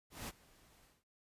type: noise with ADSR envelope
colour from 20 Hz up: pink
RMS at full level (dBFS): -43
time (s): 0.1-1.04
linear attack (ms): 180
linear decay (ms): 35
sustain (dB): -23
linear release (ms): 190
effects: noise-tail reverb RT60 0.2 s tail -21 dB re dry + resampled to 32000 Hz